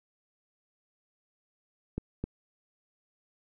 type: clicks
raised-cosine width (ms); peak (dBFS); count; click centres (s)
3; -19; 2; 1.98 / 2.24
effects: none